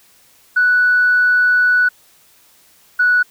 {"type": "tone pair in turn", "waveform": "sine", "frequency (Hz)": [1480, 1473.3], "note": ["F#6", "F#6"], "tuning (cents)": [0, -8], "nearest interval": "unison", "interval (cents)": 8, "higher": "first", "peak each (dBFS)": -9, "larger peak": "neither", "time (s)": [[0.56, 1.89], [2.99, 3.23]], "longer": "first", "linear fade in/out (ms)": 10, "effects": ["tanh soft clip ceiling -5 dBFS", "white hiss -51 dBFS RMS until 3.3 s"]}